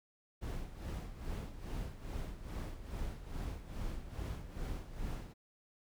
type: noise with tremolo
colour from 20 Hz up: brown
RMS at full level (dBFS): -39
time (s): 0.41-5.34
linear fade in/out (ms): 20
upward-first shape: sine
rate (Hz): 2.4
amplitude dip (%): 70
effects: none